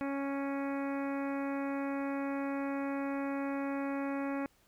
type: harmonic tone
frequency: 277.2 Hz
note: C#4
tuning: in tune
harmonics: 1 / 2 / 3 / 4 / 5 / 6 / 7 / 8 / 9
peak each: -34 / -40 / -44 / -46 / -48 / -50 / -51 / -52 / -53 dBFS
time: 0.01-4.46 s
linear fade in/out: 0 ms
effects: pink hiss -68 dBFS RMS until 4.67 s